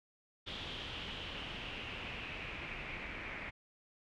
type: noise with low-pass filter sweep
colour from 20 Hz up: pink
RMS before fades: -44 dBFS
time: 0.46-3.51 s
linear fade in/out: 20 ms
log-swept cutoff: 3400 to 2200 Hz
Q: 4.9
effects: none